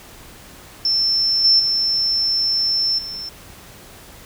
sine tone with level steps, 5350 Hz, E8, 25 cents sharp, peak -15 / -10 / -16 / -27 dBFS, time 0.85-3.29 s, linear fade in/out 2 ms, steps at 1.44 / 1.59 / 2.98 s, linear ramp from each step 10 ms, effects pink hiss -42 dBFS RMS until 4.25 s

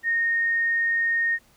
sine tone, 1849 Hz, A#6, 15 cents flat, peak -20 dBFS, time 0.03-1.39 s, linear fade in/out 50 ms, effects pink hiss -59 dBFS RMS until 1.56 s

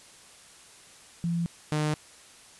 sine / sawtooth tone pair in turn, 170 / 151.93 Hz, F3 / D#3, -46 / -41 cents, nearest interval major second, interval 195 cents, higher first, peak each -25 / -21 dBFS, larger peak second, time 1.24-1.46 / 1.72-1.94 s, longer neither, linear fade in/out 0 ms, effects white hiss -52 dBFS RMS until 2.59 s + resampled to 24000 Hz

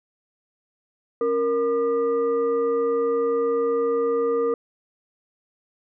sine tone with frequency modulation, 466.2 Hz, A#4, in tune, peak -19 dBFS, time 1.21-4.54 s, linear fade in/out 2 ms, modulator 741 Hz, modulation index 0.52, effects none

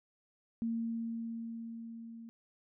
sine tone with level ramp, 229.2 Hz, A#3, 29 cents flat, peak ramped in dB -31 to -46 dBFS, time 0.62-2.29 s, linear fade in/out 0 ms, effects none

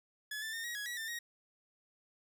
sawtooth tone with pitch steps, 1706 / 1768 / 1824 / 1901 / 1671 / 1929 / 1792 / 1884 Hz, G#6 / A6 / A#6 / A#6 / G#6 / B6 / A6 / A#6, +46 / +8 / -38 / +33 / +10 / -41 / +31 / +18 cents, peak -35 dBFS, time 0.31-1.19 s, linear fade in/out 5 ms, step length 110 ms, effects none

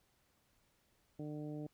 harmonic tone, 150 Hz, D3, 37 cents sharp, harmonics 1 / 2 / 3 / 4 / 5, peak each -45 / -44 / -51 / -53 / -60 dBFS, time 1.19-1.67 s, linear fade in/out 5 ms, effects pink hiss -75 dBFS RMS until 1.73 s

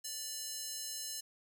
square tone with high-pass filter, 587.3 Hz, D5, in tune, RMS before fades -42 dBFS, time 0.04-1.21 s, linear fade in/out 10 ms, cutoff 5600 Hz, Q 1.3, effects none

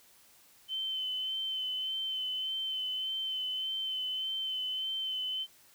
sine tone with vibrato, 3064 Hz, G7, 40 cents flat, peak -32 dBFS, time 0.68-5.47 s, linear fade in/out 50 ms, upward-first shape sine, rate 1.7 Hz, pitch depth 21 cents each way, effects white hiss -61 dBFS RMS until 5.74 s

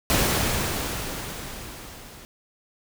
pink noise with level ramp, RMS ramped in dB -20 to -45 dBFS, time 0.1-2.25 s, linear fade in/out 0 ms, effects none

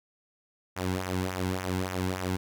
sawtooth tone with flanger, 92.5 Hz, F#2, in tune, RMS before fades -31 dBFS, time 0.76-2.37 s, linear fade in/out 10 ms, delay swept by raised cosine 0.22 to 1.72 ms, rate 3.5 Hz, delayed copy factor -0.7, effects none

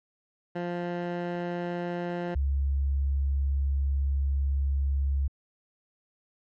15% pulse / sine tone pair in turn, 174.8 / 69.01 Hz, F3 / C#2, +2 / -7 cents, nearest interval octave + major third, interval 1609 cents, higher first, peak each -23 dBFS, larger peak neither, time 0.55-2.35 / 2.35-5.28 s, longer second, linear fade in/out 10 ms, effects low-pass 2000 Hz 12 dB/octave + MP3 64 kbps

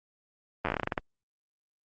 slowing click train, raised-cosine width 0.5 ms, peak -13 dBFS, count 13, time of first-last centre 0.65-0.978 s, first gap 10 ms, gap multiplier 1.17, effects Opus 32 kbps

